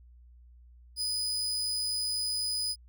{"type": "tone", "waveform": "35% pulse", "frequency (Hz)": 4978, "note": "D#8", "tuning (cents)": 0, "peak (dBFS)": -28, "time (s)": [0.96, 2.76], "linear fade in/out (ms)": 50, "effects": ["added 60 Hz sine -52 dBFS peak until 2.88 s"]}